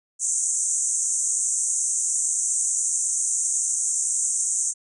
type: band-pass noise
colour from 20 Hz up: pink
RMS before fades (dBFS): -24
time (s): 0.19-4.74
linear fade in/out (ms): 50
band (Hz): 6300 to 9000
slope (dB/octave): 96
effects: none